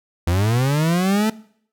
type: linear sweep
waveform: 40% pulse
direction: up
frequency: 81.5 to 222.1 Hz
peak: -15 dBFS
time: 0.27-1.3 s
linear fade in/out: 5 ms
effects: noise-tail reverb RT60 0.6 s tail -20 dB re dry

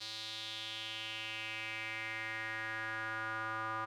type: tone with band-pass filter sweep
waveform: square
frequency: 110.4 Hz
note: A2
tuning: 6 cents sharp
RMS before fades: -41 dBFS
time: 0-3.86 s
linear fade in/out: 20 ms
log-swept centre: 4200 to 1200 Hz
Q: 4.1
effects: none

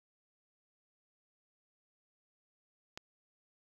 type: click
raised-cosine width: 0.2 ms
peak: -25 dBFS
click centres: 2.975 s
effects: 9-bit

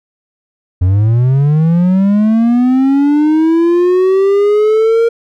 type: linear sweep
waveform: triangle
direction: up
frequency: 87.5 to 466.2 Hz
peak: -5 dBFS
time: 0.81-5.09 s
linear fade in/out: 10 ms
effects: none

